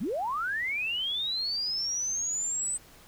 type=linear sweep; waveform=sine; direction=up; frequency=146.83 to 8160 Hz; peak=-28 dBFS; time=0-2.78 s; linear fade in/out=20 ms; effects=pink hiss -54 dBFS RMS until 3.07 s